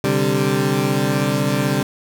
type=chord; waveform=20% pulse; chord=C suspended second; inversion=none; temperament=equal; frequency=130.81 / 146.83 / 196 Hz; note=C3 / D3 / G3; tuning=0 / 0 / 0 cents; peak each=-16 dBFS; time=0.04-1.83 s; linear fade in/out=2 ms; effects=none